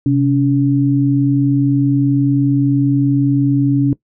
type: tone pair together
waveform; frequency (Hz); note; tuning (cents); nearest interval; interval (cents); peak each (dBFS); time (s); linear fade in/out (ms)
sine; 131.52 / 282.5; C3 / C#4; +9 / +33; octave + minor second; 1324; -14 / -12; 0.06-3.93; 2
effects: noise-tail reverb RT60 0.1 s tail -19 dB re dry